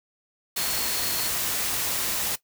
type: tone in noise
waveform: sine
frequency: 4324 Hz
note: C#8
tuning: 44 cents flat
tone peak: -34 dBFS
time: 0.56-1.29 s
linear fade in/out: 10 ms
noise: white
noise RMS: -27 dBFS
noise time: 0.56-2.36 s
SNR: -10 dB
effects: noise-tail reverb RT60 0.1 s tail -17 dB re dry